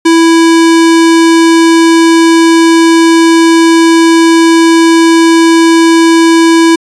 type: tone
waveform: square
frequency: 330 Hz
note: E4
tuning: 2 cents sharp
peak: -3 dBFS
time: 0.05-6.76 s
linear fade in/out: 10 ms
effects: resampled to 22050 Hz